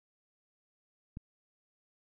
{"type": "click", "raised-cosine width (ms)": 5, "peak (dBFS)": -29, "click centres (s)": 1.171, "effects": []}